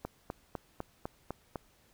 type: click train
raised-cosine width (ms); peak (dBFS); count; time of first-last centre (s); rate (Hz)
1; -22; 7; 0.05-1.558; 3.98
effects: pink hiss -66 dBFS RMS until 1.93 s